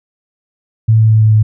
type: tone with pitch steps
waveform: sine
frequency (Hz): 111.1 / 110.33 / 109.57 / 108.81 / 108.06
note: A2 / A2 / A2 / A2 / A2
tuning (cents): +17 / +5 / -7 / -19 / -31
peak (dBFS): -5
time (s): 0.88-1.43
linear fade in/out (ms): 10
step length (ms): 110
effects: none